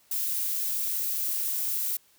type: noise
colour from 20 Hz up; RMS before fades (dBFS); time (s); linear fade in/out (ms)
violet; -29; 0.11-1.97; 5
effects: white hiss -62 dBFS RMS until 2.18 s